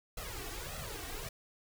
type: noise with flanger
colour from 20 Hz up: pink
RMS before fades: -42 dBFS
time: 0.17-1.29 s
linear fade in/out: 5 ms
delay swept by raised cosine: 1.5 to 2.7 ms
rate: 1.7 Hz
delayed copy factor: +0.95
effects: none